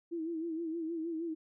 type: tone with vibrato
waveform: sine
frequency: 328.3 Hz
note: E4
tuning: 7 cents flat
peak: -34 dBFS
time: 0.11-1.35 s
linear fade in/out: 20 ms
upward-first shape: sine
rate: 6.4 Hz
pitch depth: 71 cents each way
effects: none